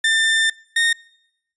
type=tone pair in turn; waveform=30% pulse; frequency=1792 / 1842.4 Hz; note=A6 / A#6; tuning=+31 / -21 cents; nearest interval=unison; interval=48 cents; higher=second; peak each=-12 dBFS; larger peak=neither; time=0.04-0.5 / 0.76-0.93 s; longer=first; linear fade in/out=5 ms; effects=noise-tail reverb RT60 0.8 s tail -25 dB re dry + resampled to 22050 Hz